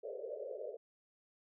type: band-pass noise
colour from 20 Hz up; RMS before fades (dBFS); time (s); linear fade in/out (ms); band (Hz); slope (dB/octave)
pink; -44; 0.03-0.77; 10; 410 to 620; 96
effects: none